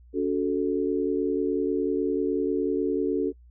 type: chord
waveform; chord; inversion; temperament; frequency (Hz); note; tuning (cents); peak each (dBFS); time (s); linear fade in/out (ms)
sine; F# minor; second; equal with one note detuned; 283.7 / 370 / 440; C#4 / F#4 / A4; +40 / 0 / 0; -27; 0.13-3.33; 50
effects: noise-tail reverb RT60 0.1 s tail -26 dB re dry + added 60 Hz sine -49 dBFS peak until 3.5 s